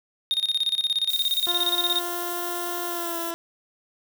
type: tone with tremolo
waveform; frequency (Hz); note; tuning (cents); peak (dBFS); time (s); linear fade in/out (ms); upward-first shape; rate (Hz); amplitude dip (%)
triangle; 3698; A#7; -15; -18; 0.31-2; 0; square; 17; 80
type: noise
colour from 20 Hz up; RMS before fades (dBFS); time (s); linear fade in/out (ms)
violet; -33; 1.09-3.31; 5
type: tone with pitch glide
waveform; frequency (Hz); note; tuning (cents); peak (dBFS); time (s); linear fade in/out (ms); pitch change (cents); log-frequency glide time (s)
15% pulse; 349.2 to 337.3; F4 to E4; 0 to +40; -23; 1.47-3.34; 0; -60; 2.85-3.18
effects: none